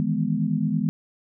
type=chord; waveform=sine; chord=E major seventh; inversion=third; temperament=equal; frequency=155.56 / 164.81 / 207.7 / 246.9 Hz; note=D#3 / E3 / G#3 / B3; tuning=0 / 0 / 0 / 0 cents; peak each=-27 / -27 / -25 / -27 dBFS; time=0-0.89 s; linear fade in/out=0 ms; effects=none